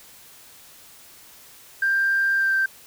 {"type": "tone with pitch glide", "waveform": "sine", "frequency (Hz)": [1585, 1565.9], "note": ["G6", "G6"], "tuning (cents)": [19, -2], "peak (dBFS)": -17, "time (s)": [1.82, 2.66], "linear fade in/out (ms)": 5, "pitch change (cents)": -21, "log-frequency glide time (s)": [2.35, 2.55], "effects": ["tanh soft clip ceiling -13 dBFS", "white hiss -48 dBFS RMS until 2.86 s"]}